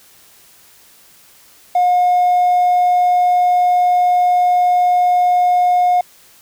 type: tone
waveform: triangle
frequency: 718 Hz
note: F5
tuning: 48 cents sharp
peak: -7 dBFS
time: 1.75-6.01 s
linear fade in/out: 5 ms
effects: tanh soft clip ceiling -6 dBFS + white hiss -47 dBFS RMS until 6.41 s